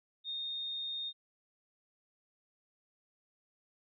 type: tone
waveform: sine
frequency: 3681 Hz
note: A#7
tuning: 23 cents flat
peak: -36 dBFS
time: 0.24-1.13 s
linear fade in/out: 50 ms
effects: none